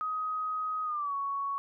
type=tone with pitch glide; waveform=sine; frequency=1258 to 1114.3 Hz; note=D#6 to C#6; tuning=+19 to +9 cents; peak=-30 dBFS; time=0.01-1.58 s; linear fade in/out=0 ms; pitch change=-210 cents; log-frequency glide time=0.84-1.14 s; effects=none